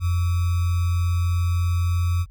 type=tone with sample-and-hold; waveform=sine; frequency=87.31 Hz; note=F2; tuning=in tune; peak=-18 dBFS; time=0-2.26 s; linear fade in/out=50 ms; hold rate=1225 Hz; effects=added 44 Hz sine -41 dBFS peak until 2.3 s